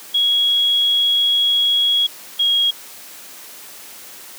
sine tone pair in turn, 3322 / 3286 Hz, G#7 / G#7, 0 / -19 cents, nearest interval unison, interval 19 cents, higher first, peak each -13 dBFS, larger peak neither, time 0.14-2.07 / 2.39-2.71 s, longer first, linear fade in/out 10 ms, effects white hiss -38 dBFS RMS until 4.38 s + high-pass 200 Hz 12 dB/octave

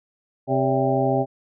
harmonic tone with a mistuned harmonic, 132 Hz, C3, 16 cents sharp, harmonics 1 / 2 / 3 / 4 / 5 / 6, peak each -25 / -25 / -25 / -25 / -25 / -25 dBFS, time 0.47-1.26 s, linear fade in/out 50 ms, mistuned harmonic 4, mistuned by +120 cents, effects none

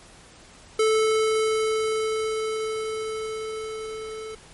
square tone with level ramp, 437.6 Hz, A4, 9 cents flat, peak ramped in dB -18 to -34 dBFS, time 0.79-4.35 s, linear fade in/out 5 ms, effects pink hiss -49 dBFS RMS until 4.53 s + MP3 48 kbps

